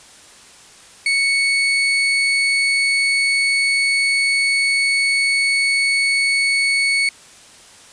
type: tone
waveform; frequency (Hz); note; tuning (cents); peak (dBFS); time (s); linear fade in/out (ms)
35% pulse; 2217; C#7; 0; -13; 1.06-7.09; 2
effects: white hiss -44 dBFS RMS until 7.92 s + resampled to 22050 Hz